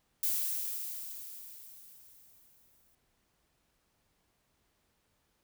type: noise with exponential decay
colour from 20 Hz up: violet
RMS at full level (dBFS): -30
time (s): 0.23-2.95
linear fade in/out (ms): 2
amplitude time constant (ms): 590
effects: pink hiss -75 dBFS RMS until 5.43 s